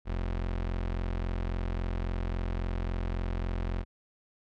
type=tone; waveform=30% pulse; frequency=43.65 Hz; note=F1; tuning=in tune; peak=-27 dBFS; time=0.05-3.85 s; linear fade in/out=50 ms; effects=low-pass 3000 Hz 12 dB/octave